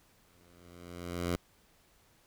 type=tone with exponential growth; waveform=10% pulse; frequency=87.31 Hz; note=F2; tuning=in tune; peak=-21 dBFS; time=0.25-1.36 s; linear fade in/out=0 ms; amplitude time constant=240 ms; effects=pink hiss -66 dBFS RMS until 2.26 s